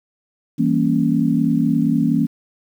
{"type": "chord", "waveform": "sine", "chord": "E diminished seventh", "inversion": "none", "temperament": "equal", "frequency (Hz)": [164.81, 196, 233.1, 277.2], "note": ["E3", "G3", "Bb3", "Db4"], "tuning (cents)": [0, 0, 0, 0], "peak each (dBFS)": [-20, -24, -18, -19], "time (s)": [0.58, 2.27], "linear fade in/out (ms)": 20, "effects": ["8-bit"]}